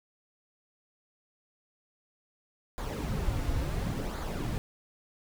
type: noise with flanger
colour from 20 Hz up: brown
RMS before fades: -32 dBFS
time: 2.78-4.58 s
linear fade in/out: 0 ms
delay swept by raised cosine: 0.35 to 5.25 ms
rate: 0.71 Hz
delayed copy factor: -0.55
effects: none